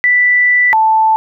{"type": "tone pair in turn", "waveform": "sine", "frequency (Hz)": [1975.5, 880], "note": ["B6", "A5"], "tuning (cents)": [0, 0], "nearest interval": "octave + major second", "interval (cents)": 1400, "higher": "first", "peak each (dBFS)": -7, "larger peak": "neither", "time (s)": [[0.04, 0.73], [0.73, 1.16]], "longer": "first", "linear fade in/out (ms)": 0, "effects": []}